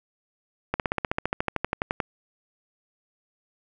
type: slowing click train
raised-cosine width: 0.5 ms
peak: -9 dBFS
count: 18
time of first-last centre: 0.74-2.002 s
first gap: 58 ms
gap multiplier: 1.03
effects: none